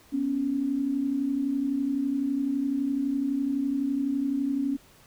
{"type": "tone pair together", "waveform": "sine", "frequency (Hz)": [246.9, 278.8], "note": ["B3", "C#4"], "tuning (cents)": [0, 10], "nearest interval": "major second", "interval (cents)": 210, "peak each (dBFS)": [-31, -25], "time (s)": [0.12, 4.77], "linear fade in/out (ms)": 20, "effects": ["pink hiss -56 dBFS RMS until 5.06 s"]}